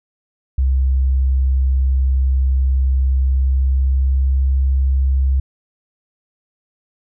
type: tone with pitch glide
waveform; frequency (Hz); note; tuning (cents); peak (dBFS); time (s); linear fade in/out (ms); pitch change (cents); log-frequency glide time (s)
sine; 65.8 to 66.68; C2 to C2; +10 to +33; -12; 0.58-5.4; 5; +23; 3.18-4.48
effects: none